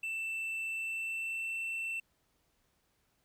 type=tone with pitch glide; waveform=triangle; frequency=2664 to 2683 Hz; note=E7 to E7; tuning=+18 to +30 cents; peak=-33 dBFS; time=0.03-2 s; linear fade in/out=5 ms; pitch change=+12 cents; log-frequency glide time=0.68-1.57 s; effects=pink hiss -75 dBFS RMS until 3.24 s